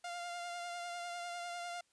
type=tone with vibrato; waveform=sawtooth; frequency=698.5 Hz; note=F5; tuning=in tune; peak=-37 dBFS; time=0.04-1.81 s; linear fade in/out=5 ms; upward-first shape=sine; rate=10 Hz; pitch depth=20 cents each way; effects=white hiss -75 dBFS RMS until 1.92 s + resampled to 22050 Hz